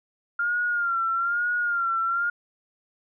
sine tone with vibrato, 1396.9 Hz, F6, in tune, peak -22 dBFS, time 0.39-2.3 s, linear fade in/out 5 ms, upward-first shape sine, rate 1.1 Hz, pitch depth 64 cents each way, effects none

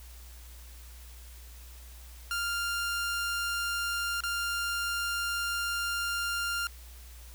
sawtooth tone with dropouts, 1396.9 Hz, F6, in tune, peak -26 dBFS, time 2.31-6.67 s, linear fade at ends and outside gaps 1 ms, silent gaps 4.206-4.236 s, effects added 60 Hz sine -46 dBFS peak until 7.34 s + white hiss -54 dBFS RMS until 7.34 s

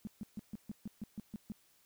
sine tone bursts, 212 Hz, G#3, 36 cents sharp, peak -38 dBFS, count 10, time 0.05-1.52 s, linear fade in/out 0 ms, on 21 ms, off 140 ms, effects white hiss -69 dBFS RMS until 1.85 s

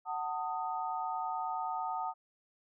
sine chord, D# diminished, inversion first, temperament just, 746.7 / 896 / 1244.5 Hz, F#5 / A5 / D#6, +16 / +31 / 0 cents, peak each -37 / -37 / -39 dBFS, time 0.05-2.14 s, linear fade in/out 50 ms, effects none

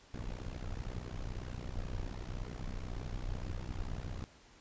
brown noise with amplitude modulation, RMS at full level -36 dBFS, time 0.14-4.24 s, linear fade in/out 0 ms, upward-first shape sine, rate 62 Hz, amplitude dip 100%, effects pink hiss -61 dBFS RMS until 4.6 s + resampled to 16000 Hz

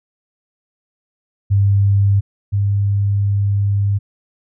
sine tone pair in turn, 99.7 / 100.57 Hz, G2 / G2, +30 / +45 cents, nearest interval unison, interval 15 cents, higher second, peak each -10 / -13 dBFS, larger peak first, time 1.5-2.21 / 2.52-3.99 s, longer second, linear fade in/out 20 ms, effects none

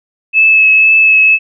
sine tone with vibrato, 2600 Hz, E7, 24 cents flat, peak -4 dBFS, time 0.33-1.39 s, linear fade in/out 50 ms, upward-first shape triangle, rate 2 Hz, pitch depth 16 cents each way, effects none

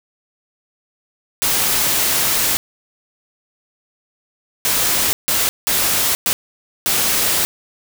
white noise bursts at uneven times, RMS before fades -17 dBFS, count 6, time 1.42-2.57 / 4.65-5.13 / 5.28-5.49 / 5.67-6.15 / 6.26-6.33 / 6.86-7.45 s, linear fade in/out 0 ms, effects none

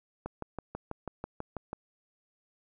click train, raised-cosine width 1 ms, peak -22 dBFS, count 10, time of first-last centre 0.26-1.731 s, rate 6.12 Hz, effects none

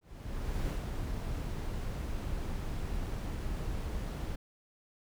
brown noise with ADSR envelope, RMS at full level -32 dBFS, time 0.01-4.36 s, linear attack 670 ms, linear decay 130 ms, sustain -4 dB, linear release 9 ms, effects none

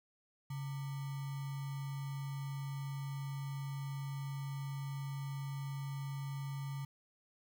sine tone with sample-and-hold, 138.59 Hz, C#3, in tune, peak -38 dBFS, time 0.5-6.85 s, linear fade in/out 5 ms, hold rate 1050 Hz, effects none

